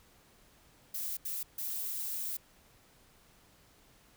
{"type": "noise bursts at uneven times", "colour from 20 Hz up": "violet", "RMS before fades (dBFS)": -37, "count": 3, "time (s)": [[0.94, 1.17], [1.25, 1.43], [1.58, 2.37]], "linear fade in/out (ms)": 5, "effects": ["pink hiss -63 dBFS RMS until 4.16 s"]}